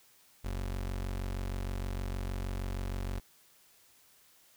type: tone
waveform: 30% pulse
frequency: 46.42 Hz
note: F#1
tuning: 6 cents sharp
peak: -31 dBFS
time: 0.44-3.2 s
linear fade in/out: 10 ms
effects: white hiss -63 dBFS RMS until 4.56 s